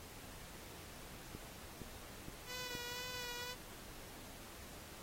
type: click train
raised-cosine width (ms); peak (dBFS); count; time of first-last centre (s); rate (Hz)
3; -34; 4; 1.35-2.752; 2.14
type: tone with vibrato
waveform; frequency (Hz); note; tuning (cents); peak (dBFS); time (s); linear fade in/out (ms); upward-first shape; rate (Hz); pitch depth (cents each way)
5% pulse; 492.3; B4; -6; -33; 2.46-3.56; 50; sine; 2; 30
effects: pink hiss -54 dBFS RMS until 5.02 s + AAC 48 kbps